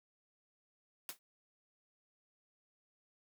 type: noise with exponential decay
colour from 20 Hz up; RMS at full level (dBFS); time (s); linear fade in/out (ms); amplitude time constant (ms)
white; -39; 1.09-1.19; 1; 20
effects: high-pass 200 Hz 12 dB/octave